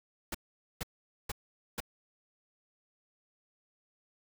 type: noise bursts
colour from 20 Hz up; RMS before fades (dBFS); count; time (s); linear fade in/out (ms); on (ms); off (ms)
pink; -36; 4; 0.32-1.804; 5; 26; 460
effects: none